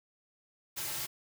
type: noise with comb filter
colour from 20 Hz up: white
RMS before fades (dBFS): -37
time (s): 0.76-1.07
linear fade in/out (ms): 20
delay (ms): 4.1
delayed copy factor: -0.75
effects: none